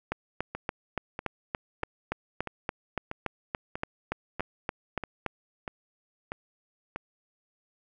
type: two click trains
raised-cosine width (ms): 0.5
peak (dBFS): -19 / -14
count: 11 / 19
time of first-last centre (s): 0.55-6.96 / 0.12-5.263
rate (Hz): 1.56 / 3.5
effects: none